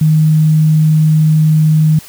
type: tone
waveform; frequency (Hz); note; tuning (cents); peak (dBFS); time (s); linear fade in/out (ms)
sine; 155.56; D#3; 0; -6; 0.01-1.99; 5
effects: white hiss -36 dBFS RMS until 2.08 s